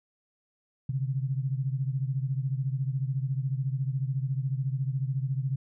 sine beating tone pair, 130.5 / 144.5 Hz, C3 / D3, -4 / -28 cents, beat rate 14 Hz, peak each -28 / -32 dBFS, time 0.89-5.56 s, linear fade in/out 5 ms, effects none

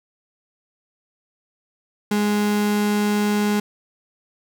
35% pulse tone, 207.7 Hz, G#3, in tune, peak -16 dBFS, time 2.11-3.6 s, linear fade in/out 5 ms, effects none

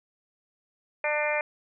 harmonic tone, 298.9 Hz, D4, 31 cents sharp, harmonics 2 / 3 / 4 / 5 / 6 / 7 / 8, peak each -28 / -33 / -39 / -37 / -34 / -32 / -31 dBFS, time 1.04-1.41 s, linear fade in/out 2 ms, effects none

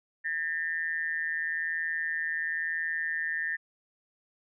sine tone with amplitude modulation, 1800 Hz, A6, 39 cents sharp, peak -25 dBFS, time 0.24-3.57 s, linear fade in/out 20 ms, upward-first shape sine, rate 161 Hz, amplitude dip 80%, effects none

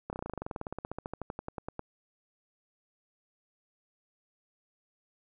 slowing click train, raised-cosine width 1 ms, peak -22 dBFS, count 29, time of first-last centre 0.1-1.794 s, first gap 29 ms, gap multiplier 1.05, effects none

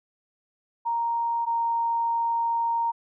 sine tone pair in turn, 932.3 / 928.3 Hz, A#5 / A#5, 0 / -7 cents, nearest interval unison, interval 7 cents, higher first, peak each -23 / -22 dBFS, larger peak second, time 0.85-1.46 / 1.46-2.92 s, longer second, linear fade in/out 20 ms, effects none

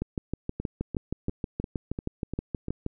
two click trains, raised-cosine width 3 ms, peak -19 / -16 dBFS, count 7 / 19, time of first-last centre 0.6-2.683 / 0.02-2.864 s, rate 2.88 / 6.33 Hz, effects none

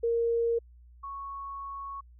sine tone pair in turn, 465.4 / 1106.9 Hz, A#4 / C#6, -3 / -3 cents, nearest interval octave + minor third, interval 1500 cents, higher second, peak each -24 / -36 dBFS, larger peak first, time 0.03-0.59 / 1.03-2.01 s, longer second, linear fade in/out 10 ms, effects added 60 Hz sine -51 dBFS peak until 2.19 s

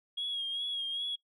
sine tone with vibrato, 3290 Hz, G#7, 17 cents flat, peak -31 dBFS, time 0.17-1.16 s, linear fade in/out 10 ms, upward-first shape sine, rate 2.5 Hz, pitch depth 43 cents each way, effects noise-tail reverb RT60 0.1 s tail -21 dB re dry + tanh soft clip ceiling -28 dBFS

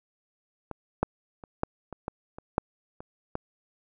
clicks, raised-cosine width 1 ms, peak -21 / -9 / -29 / -11 / -24 / -17 / -26 / -8 / -27 / -16 dBFS, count 10, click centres 0.713 / 1.03 / 1.438 / 1.634 / 1.927 / 2.081 / 2.385 / 2.581 / 3.005 / 3.354 s, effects none

